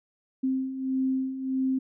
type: beating tone pair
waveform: sine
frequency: 261.6 / 263.2 Hz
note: C4 / C4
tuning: 0 / +10 cents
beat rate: 1.6 Hz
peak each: -32 / -26 dBFS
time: 0.43-1.79 s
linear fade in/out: 10 ms
effects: none